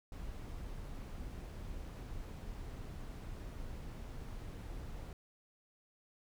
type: noise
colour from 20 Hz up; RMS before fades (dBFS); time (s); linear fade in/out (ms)
brown; -45; 0.12-5.13; 2
effects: none